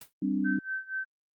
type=noise with exponential decay; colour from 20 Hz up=white; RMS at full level=-41 dBFS; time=0.01-0.13 s; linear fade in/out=5 ms; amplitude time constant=24 ms
type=chord; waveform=sine; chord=G suspended fourth; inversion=none; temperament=just; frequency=196 / 261.3 / 294 Hz; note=G3 / C4 / D4; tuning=0 / -2 / +2 cents; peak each=-30 dBFS; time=0.22-0.59 s; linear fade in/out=5 ms
type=tone with tremolo; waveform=sine; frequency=1544 Hz; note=G6; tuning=27 cents flat; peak=-29 dBFS; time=0.44-1.05 s; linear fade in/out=20 ms; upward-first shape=sine; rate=4.2 Hz; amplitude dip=90%
effects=Opus 32 kbps